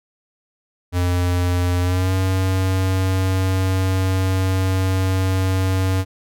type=tone with pitch glide; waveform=square; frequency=89 to 94.29 Hz; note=F2 to F#2; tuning=+33 to +33 cents; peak=-17 dBFS; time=0.92-6.05 s; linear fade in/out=50 ms; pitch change=+100 cents; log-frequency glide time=1.8-2.13 s; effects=none